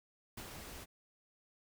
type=noise with ADSR envelope; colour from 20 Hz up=pink; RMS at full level=-45 dBFS; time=0.37-0.86 s; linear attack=8 ms; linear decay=61 ms; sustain=-4 dB; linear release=34 ms; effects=none